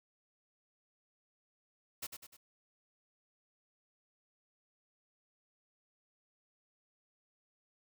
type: noise with echo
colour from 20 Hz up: white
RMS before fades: -41 dBFS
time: 2.02-2.07 s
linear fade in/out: 10 ms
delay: 100 ms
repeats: 3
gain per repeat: -6 dB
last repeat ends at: 2.37 s
effects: none